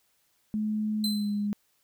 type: tone with pitch glide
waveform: sine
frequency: 213.9 to 206.1 Hz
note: A3 to G#3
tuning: -49 to -13 cents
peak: -26 dBFS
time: 0.54-1.53 s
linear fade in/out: 0 ms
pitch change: -64 cents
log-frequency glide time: 1.01-1.27 s
type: tone with exponential decay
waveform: 40% pulse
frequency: 4061 Hz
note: B7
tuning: 48 cents sharp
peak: -25 dBFS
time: 1.04-1.47 s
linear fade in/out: 2 ms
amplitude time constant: 92 ms
effects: white hiss -70 dBFS RMS until 1.83 s